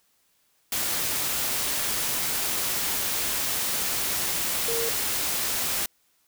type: tone in noise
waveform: sine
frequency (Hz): 462.1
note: A#4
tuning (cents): -15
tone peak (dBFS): -28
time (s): 4.68-4.89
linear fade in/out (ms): 2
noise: white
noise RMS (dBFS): -27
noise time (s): 0.72-5.86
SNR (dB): -4
effects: white hiss -67 dBFS RMS until 6.27 s